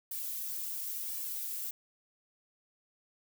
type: noise with flanger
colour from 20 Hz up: violet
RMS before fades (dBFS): -38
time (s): 0.11-1.71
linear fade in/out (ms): 5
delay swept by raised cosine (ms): 1.7 to 3.3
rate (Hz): 0.96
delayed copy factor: +0.65
effects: none